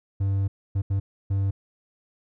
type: tone bursts at uneven times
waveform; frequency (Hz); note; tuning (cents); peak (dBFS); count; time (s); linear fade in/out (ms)
triangle; 98; G2; 0; -19; 4; 0.2-0.48 / 0.75-0.82 / 0.9-1 / 1.3-1.51; 10
effects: none